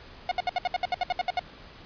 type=tone bursts; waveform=45% pulse; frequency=723 Hz; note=F#5; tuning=40 cents flat; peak=-23 dBFS; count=13; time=0.29-1.394 s; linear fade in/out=2 ms; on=24 ms; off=66 ms; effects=pink hiss -48 dBFS RMS until 1.85 s + resampled to 11025 Hz